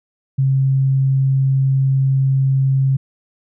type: tone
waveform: sine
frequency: 134.5 Hz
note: C3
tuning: 48 cents sharp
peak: -12 dBFS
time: 0.38-2.97 s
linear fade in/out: 10 ms
effects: none